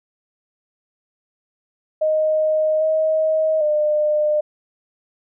sine tone with pitch steps, 622 / 630 / 603 Hz, D#5 / D#5 / D5, -1 / +21 / +46 cents, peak -15 dBFS, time 2.01-4.41 s, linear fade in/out 10 ms, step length 800 ms, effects none

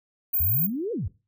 sine tone, 15280 Hz, A#9, 42 cents sharp, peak -21 dBFS, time 0.33-0.67 s, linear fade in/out 10 ms
sine exponential two-way sweep, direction up then down, 72.1 to 497.7 to 72.1 Hz, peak -26 dBFS, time 0.4-1.08 s, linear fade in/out 5 ms, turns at 0.92 s
effects noise-tail reverb RT60 0.3 s tail -19 dB re dry

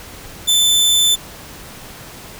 sawtooth tone, 3527 Hz, A7, 3 cents sharp, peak -8 dBFS, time 0.47-1.16 s, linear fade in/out 20 ms, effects pink hiss -36 dBFS RMS until 2.39 s

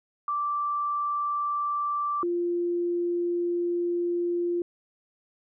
sine tone pair in turn, 1170 / 347.8 Hz, D6 / F4, -7 / -7 cents, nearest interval octave + major sixth, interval 2100 cents, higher first, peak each -25 / -24 dBFS, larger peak second, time 0.28-2.23 / 2.23-4.62 s, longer second, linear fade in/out 2 ms, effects none

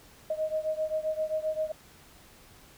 sine beating tone pair, 622.3 / 629.9 Hz, D#5 / D#5, 0 / +21 cents, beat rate 7.6 Hz, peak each -30 / -32 dBFS, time 0.3-1.72 s, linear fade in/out 5 ms, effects pink hiss -55 dBFS RMS until 2.77 s

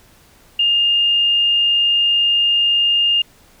sine tone, 2821 Hz, F7, 17 cents sharp, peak -12 dBFS, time 0.59-3.22 s, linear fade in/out 5 ms, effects pink hiss -50 dBFS RMS until 3.6 s

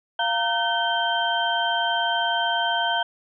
sine tone cluster, 695 / 924 / 1528 / 3142 Hz, F5 / A#5 / G6 / G7, -9 / -16 / -45 / +3 cents, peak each -26 dBFS, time 0.19-3.03 s, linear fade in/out 5 ms, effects none

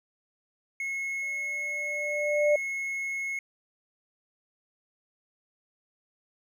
triangle tone, 2176 Hz, C#7, 33 cents flat, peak -28 dBFS, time 0.8-3.39 s, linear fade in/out 2 ms
sine tone with exponential growth, 592 Hz, D5, 14 cents sharp, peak -18 dBFS, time 1.22-2.56 s, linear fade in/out 5 ms, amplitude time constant 290 ms
effects none

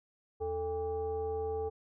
sine tone with frequency modulation, 440 Hz, A4, in tune, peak -32 dBFS, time 0.4-1.7 s, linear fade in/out 20 ms, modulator 360 Hz, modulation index 0.72, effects none

